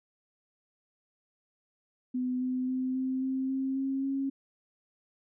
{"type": "tone with pitch steps", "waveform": "sine", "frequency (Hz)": [252.1, 254.9, 257.7, 260.5, 263.4, 266.3, 269.3, 272.2], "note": ["B3", "C4", "C4", "C4", "C4", "C4", "C#4", "C#4"], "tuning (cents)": [36, -45, -26, -7, 12, 31, -50, -31], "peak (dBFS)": -28, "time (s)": [2.14, 4.3], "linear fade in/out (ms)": 10, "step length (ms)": 270, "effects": []}